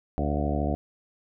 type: harmonic tone with a mistuned harmonic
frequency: 73.2 Hz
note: D2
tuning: 5 cents flat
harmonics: 1 / 2 / 3 / 4 / 5 / 6 / 7 / 8 / 9 / 10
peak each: -28 / -32 / -32 / -32 / -38 / -38 / -38 / -36 / -35 / -36 dBFS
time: 0.18-0.75 s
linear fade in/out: 0 ms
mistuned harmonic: 9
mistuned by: +42 cents
effects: none

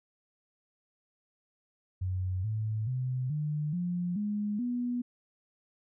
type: tone with pitch steps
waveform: sine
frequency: 92.5 / 108.74 / 127.83 / 150.27 / 176.65 / 207.7 / 244.1 Hz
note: F#2 / A2 / C3 / D3 / F3 / G#3 / B3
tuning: 0 / -20 / -40 / +40 / +20 / 0 / -20 cents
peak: -29 dBFS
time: 2.01-5.02 s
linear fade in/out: 10 ms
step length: 430 ms
effects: none

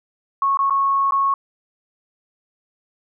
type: tone with dropouts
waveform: sine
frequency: 1100 Hz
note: C#6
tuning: 14 cents flat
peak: -15 dBFS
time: 0.42-1.34 s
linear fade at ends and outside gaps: 2 ms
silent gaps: 0.572-0.59 / 0.698-0.706 / 1.109-1.121 s
effects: none

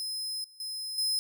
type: tone with level steps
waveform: sawtooth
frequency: 5100 Hz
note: D#8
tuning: 42 cents sharp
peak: -30 / -50 / -32 / -24 dBFS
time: 0-1.19 s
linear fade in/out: 0 ms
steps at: 0.44 / 0.6 / 0.98 s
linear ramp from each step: 2 ms
effects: none

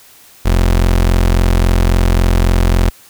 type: tone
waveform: 30% pulse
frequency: 43.65 Hz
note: F1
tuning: in tune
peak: -6 dBFS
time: 0.45-2.9 s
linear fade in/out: 10 ms
effects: white hiss -43 dBFS RMS until 3.09 s

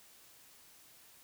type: silence
effects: white hiss -60 dBFS RMS until 1.23 s

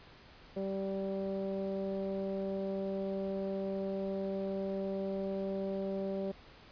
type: tone with low-pass filter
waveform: sawtooth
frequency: 194.2 Hz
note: G3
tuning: 16 cents flat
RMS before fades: -36 dBFS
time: 0.56-6.32 s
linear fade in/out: 10 ms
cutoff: 520 Hz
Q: 5.9
effects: pink hiss -56 dBFS RMS until 6.71 s + resampled to 11025 Hz

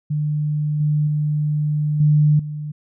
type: tone with level steps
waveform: sine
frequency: 150 Hz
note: D3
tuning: 37 cents sharp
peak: -18 / -15 / -17 / -11 / -25 dBFS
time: 0.1-2.72 s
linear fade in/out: 10 ms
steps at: 0.8 / 1.07 / 2 / 2.39 s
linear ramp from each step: 5 ms
effects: none

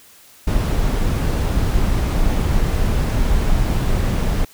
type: noise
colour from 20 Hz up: brown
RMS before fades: -17 dBFS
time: 0.47-4.45 s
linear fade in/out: 5 ms
effects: white hiss -47 dBFS RMS until 4.53 s

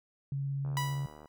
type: tone with vibrato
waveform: sine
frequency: 138.5 Hz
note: C#3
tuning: 1 cent flat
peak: -31 dBFS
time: 0.32-1.06 s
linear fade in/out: 2 ms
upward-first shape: sine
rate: 17 Hz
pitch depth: 9 cents each way
type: click train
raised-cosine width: 1 ms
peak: -36 dBFS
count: 47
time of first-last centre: 0.65-1.258 s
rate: 75.7 Hz
type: tone with exponential decay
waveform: sawtooth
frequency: 982 Hz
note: B5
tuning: 10 cents flat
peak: -26 dBFS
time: 0.77-1.28 s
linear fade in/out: 0 ms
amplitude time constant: 110 ms
effects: none

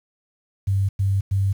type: tone bursts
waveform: sine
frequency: 97.8 Hz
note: G2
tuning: 4 cents flat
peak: -17 dBFS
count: 3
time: 0.67-1.53 s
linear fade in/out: 10 ms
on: 220 ms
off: 100 ms
effects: 8-bit

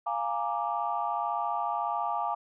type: chord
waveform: sine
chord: Bb dominant seventh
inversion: second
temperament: equal with one note detuned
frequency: 696.4 / 830.6 / 932.3 / 1174.7 Hz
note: F5 / Ab5 / Bb5 / D6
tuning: -5 / 0 / 0 / 0 cents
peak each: -33 / -32 / -34 / -33 dBFS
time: 0.06-2.35 s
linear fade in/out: 10 ms
effects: tanh soft clip ceiling -17 dBFS

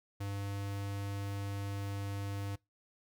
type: tone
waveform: square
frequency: 99.9 Hz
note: G2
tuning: 33 cents sharp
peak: -37 dBFS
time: 0.2-2.56 s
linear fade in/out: 10 ms
effects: noise-tail reverb RT60 0.2 s tail -23 dB re dry

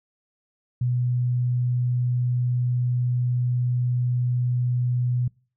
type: tone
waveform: sine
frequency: 123.47 Hz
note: B2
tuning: in tune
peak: -20 dBFS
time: 0.81-5.28 s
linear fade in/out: 5 ms
effects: noise-tail reverb RT60 0.4 s tail -26 dB re dry

